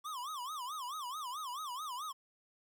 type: tone with vibrato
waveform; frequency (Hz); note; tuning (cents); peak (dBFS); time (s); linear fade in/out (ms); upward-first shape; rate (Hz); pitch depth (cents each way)
square; 1108.7; C#6; 0; -40; 0.04-2.13; 20; sine; 4.6; 240
effects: 12-bit